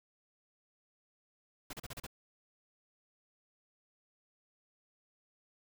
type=noise bursts; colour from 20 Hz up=pink; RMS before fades=-44 dBFS; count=6; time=1.7-2.067 s; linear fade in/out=5 ms; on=32 ms; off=35 ms; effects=none